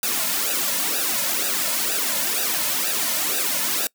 white noise with flanger, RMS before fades -23 dBFS, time 0.03-3.87 s, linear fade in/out 2 ms, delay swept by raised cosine 0.92 to 2.62 ms, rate 2.1 Hz, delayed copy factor -0.9, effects noise-tail reverb RT60 0.1 s tail -24 dB re dry + high-pass 200 Hz 12 dB/octave

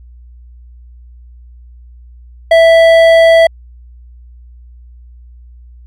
sine tone with hard clipping, 659.3 Hz, E5, in tune, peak -5 dBFS, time 2.51-3.47 s, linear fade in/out 5 ms, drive 10 dB, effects added 60 Hz sine -34 dBFS peak until 5.86 s

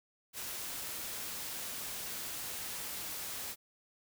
white noise, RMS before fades -41 dBFS, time 0.33-3.56 s, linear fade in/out 50 ms, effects none

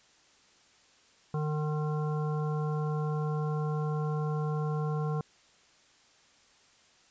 harmonic tone, 151.9 Hz, D#3, 41 cents flat, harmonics 1 / 3 / 5 / 7 / 9, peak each -29 / -37 / -42 / -42 / -47 dBFS, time 1.34-5.21 s, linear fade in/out 2 ms, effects white hiss -62 dBFS RMS until 7.1 s + resampled to 16000 Hz

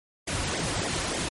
pink noise with flanger, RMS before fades -29 dBFS, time 0.27-1.29 s, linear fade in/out 10 ms, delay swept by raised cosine 0.69 to 4.99 ms, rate 3.4 Hz, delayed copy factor -0.85, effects MP3 48 kbps

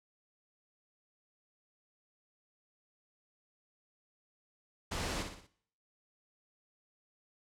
pink noise with echo, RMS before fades -37 dBFS, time 4.91-5.23 s, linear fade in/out 10 ms, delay 60 ms, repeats 4, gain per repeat -6 dB, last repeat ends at 5.47 s, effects noise-tail reverb RT60 0.6 s tail -18 dB re dry + low-pass 8000 Hz 12 dB/octave

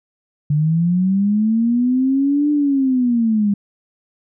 sine linear two-way sweep, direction up then down, 145 to 297.6 to 199.2 Hz, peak -13 dBFS, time 0.5-3.54 s, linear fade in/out 5 ms, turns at 2.51 s, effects none

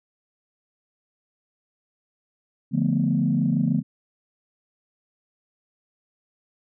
sine chord, B half-diminished seventh, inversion first, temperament equal, 146.83 / 174.61 / 220 / 246.9 Hz, D3 / F3 / A3 / B3, 0 / 0 / 0 / 0 cents, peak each -24 dBFS, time 2.71-3.83 s, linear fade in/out 50 ms, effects tanh soft clip ceiling -10 dBFS

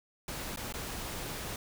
pink noise with dropouts, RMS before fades -39 dBFS, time 0.28-1.56 s, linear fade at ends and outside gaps 2 ms, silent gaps 0.561-0.572 / 0.725-0.739 s, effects none

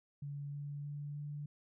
sine tone with pitch steps, 143 / 144.16 / 145.33 / 146.51 Hz, D3 / D3 / D3 / D3, -46 / -32 / -18 / -4 cents, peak -40 dBFS, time 0.22-1.46 s, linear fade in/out 5 ms, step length 310 ms, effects none

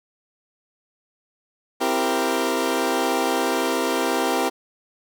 20% pulse chord, C dominant seventh, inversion none, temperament equal with one note detuned, 261.6 / 333.7 / 392 / 466.2 Hz, C4 / E4 / G4 / Bb4, 0 / +21 / 0 / 0 cents, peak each -21 dBFS, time 1.8-4.5 s, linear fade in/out 20 ms, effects none

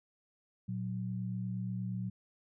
sine tone pair together, 116.54 / 185 Hz, A#2 / F#3, 0 / 0 cents, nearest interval minor sixth, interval 800 cents, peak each -37 / -37 dBFS, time 0.68-2.1 s, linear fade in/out 10 ms, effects none

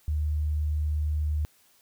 sine tone, 75.7 Hz, D#2, 47 cents flat, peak -24 dBFS, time 0.08-1.45 s, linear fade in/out 0 ms, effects white hiss -62 dBFS RMS until 1.81 s

